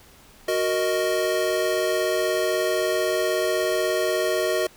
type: chord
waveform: square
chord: D# minor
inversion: first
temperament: equal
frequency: 370 / 466.2 / 622.3 Hz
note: F#4 / A#4 / D#5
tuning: 0 / 0 / 0 cents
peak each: -26 / -28 / -25 dBFS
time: 0.48-4.67 s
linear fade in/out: 5 ms
effects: pink hiss -51 dBFS RMS until 4.76 s